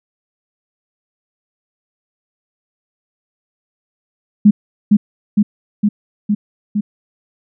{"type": "tone with echo", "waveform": "sine", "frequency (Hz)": 207.7, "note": "G#3", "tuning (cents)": 0, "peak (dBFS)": -3, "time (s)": [4.45, 4.51], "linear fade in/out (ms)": 10, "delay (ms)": 460, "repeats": 5, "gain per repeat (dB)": -2, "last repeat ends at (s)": 6.81, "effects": []}